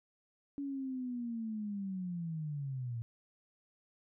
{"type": "linear sweep", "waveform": "sine", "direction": "down", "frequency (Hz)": [284.1, 113], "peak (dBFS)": -36, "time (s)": [0.58, 3.02], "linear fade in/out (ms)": 0, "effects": []}